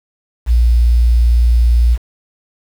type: tone with quantisation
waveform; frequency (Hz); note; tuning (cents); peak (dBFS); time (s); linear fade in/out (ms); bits
sine; 58.9; A#1; +19; -7; 0.46-1.98; 50; 6
effects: none